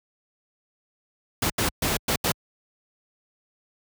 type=noise bursts at uneven times; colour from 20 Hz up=pink; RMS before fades=-23 dBFS; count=5; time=1.42-1.5 / 1.58-1.69 / 1.82-1.97 / 2.08-2.16 / 2.24-2.32 s; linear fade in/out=5 ms; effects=high-pass 60 Hz 12 dB/octave